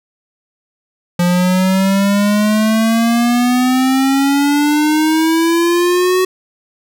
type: exponential sweep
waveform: square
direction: up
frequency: 174.61 to 373.5 Hz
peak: -11 dBFS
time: 1.19-6.25 s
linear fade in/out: 5 ms
effects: none